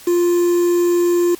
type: tone with quantisation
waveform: triangle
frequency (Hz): 349.3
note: F4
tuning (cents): 0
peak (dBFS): -10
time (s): 0.07-1.35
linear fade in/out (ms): 5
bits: 5
effects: white hiss -40 dBFS RMS until 1.39 s + MP3 96 kbps